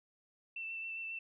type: tone with vibrato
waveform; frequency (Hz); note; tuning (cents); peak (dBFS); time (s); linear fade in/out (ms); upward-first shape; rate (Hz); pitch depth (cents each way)
sine; 2674; E7; +24; -39; 0.56-1.19; 5; triangle; 7.4; 21
effects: none